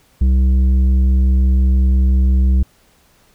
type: tone with tanh clipping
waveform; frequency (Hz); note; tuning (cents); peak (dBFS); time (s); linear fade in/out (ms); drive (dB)
triangle; 64.7; C2; -19; -11; 0.21-2.63; 5; 12
effects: pink hiss -54 dBFS RMS until 3.34 s